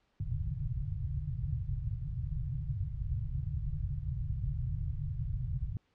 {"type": "low-pass noise", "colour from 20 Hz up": "white", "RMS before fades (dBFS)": -35, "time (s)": [0.2, 5.77], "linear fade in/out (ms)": 2, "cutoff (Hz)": 150, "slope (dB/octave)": 96, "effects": ["pink hiss -74 dBFS RMS until 5.94 s", "low-pass 4000 Hz 12 dB/octave"]}